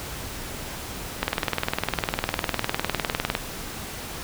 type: click train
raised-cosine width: 0.3 ms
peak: -6 dBFS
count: 43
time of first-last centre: 1.23-3.351 s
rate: 19.8 Hz
effects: pink hiss -35 dBFS RMS until 4.23 s